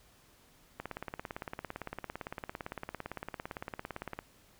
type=click train; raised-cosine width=0.5 ms; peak=-23 dBFS; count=61; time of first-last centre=0.8-4.19 s; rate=17.7 Hz; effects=pink hiss -63 dBFS RMS until 4.59 s